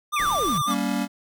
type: tone with vibrato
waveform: square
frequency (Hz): 1184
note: D6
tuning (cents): +14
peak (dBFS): -23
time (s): 0.12-0.75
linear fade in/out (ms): 20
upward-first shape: sine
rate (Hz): 11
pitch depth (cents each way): 40
type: exponential sweep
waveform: sine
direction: down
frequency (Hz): 2637 to 123.5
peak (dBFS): -25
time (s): 0.16-0.62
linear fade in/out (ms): 5
type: noise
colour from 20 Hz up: pink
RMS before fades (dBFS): -36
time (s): 0.19-0.58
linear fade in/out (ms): 0
type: chord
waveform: square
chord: G diminished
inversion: none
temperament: just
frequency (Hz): 196 / 235.2 / 282.2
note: G3 / Bb3 / Db4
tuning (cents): 0 / +16 / +31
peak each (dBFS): -28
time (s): 0.66-1.08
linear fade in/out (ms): 50
effects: none